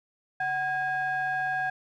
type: ring-modulated tone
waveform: triangle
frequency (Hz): 442.3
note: A4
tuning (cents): +9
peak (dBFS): -21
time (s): 0.4-1.7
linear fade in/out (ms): 5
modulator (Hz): 1190
effects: none